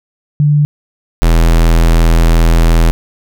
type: tone pair in turn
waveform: sine / square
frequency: 147.5 / 41.39 Hz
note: D3 / E1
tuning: +8 / +8 cents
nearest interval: octave + minor seventh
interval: 2200 cents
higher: first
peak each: -6 dBFS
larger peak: neither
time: 0.4-0.65 / 1.22-2.91 s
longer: second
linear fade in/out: 0 ms
effects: none